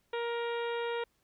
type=harmonic tone; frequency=470.1 Hz; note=A#4; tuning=15 cents sharp; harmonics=1 / 2 / 3 / 4 / 5 / 6 / 7 / 8; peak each=-33 / -39 / -43 / -45 / -47 / -49 / -50 / -51 dBFS; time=0.13-1.04 s; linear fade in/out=5 ms; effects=pink hiss -74 dBFS RMS until 1.23 s